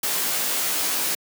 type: noise with comb filter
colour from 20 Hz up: white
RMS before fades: -24 dBFS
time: 0.03-1.15 s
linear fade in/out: 5 ms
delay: 17 ms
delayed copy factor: +0.75
effects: high-pass 200 Hz 12 dB/octave